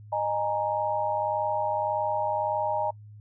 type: chord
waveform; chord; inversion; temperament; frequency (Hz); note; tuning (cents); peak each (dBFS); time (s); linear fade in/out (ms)
sine; D# suspended fourth; none; equal with one note detuned; 614.4 / 830.6 / 932.3; D#5 / G#5 / A#5; -22 / 0 / 0; -29; 0.12-2.91; 10
effects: noise-tail reverb RT60 0.1 s tail -25 dB re dry + added 105 Hz sine -44 dBFS peak until 3.2 s